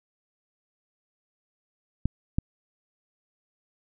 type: clicks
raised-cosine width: 5 ms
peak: -11 dBFS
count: 2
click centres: 2.056 / 2.385 s
effects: none